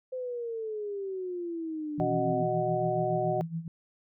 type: exponential sweep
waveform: sine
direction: down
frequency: 518 to 255.9 Hz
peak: -32 dBFS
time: 0.12-2.43 s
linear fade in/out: 10 ms
type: tone with tremolo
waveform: sine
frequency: 164.81 Hz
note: E3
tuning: in tune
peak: -29 dBFS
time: 1.98-3.68 s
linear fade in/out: 2 ms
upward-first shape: sine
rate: 7.1 Hz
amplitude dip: 80%
type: harmonic tone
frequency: 123.47 Hz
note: B2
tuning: in tune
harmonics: 1 / 3 / 5 / 6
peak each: -36 / -32 / -30 / -31 dBFS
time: 2-3.41 s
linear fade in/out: 0 ms
effects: none